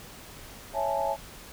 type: chord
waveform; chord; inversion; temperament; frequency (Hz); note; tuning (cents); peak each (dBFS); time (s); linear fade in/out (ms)
sine; A major seventh; first; equal; 554.4 / 659.3 / 830.6 / 880; C#5 / E5 / G#5 / A5; 0 / 0 / 0 / 0; -31; 0.73-1.17; 50
effects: pink hiss -46 dBFS RMS until 1.52 s